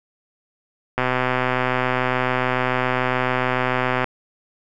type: click train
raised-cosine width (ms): 0.5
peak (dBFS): -5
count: 390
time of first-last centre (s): 0.98-4.043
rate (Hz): 127
effects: none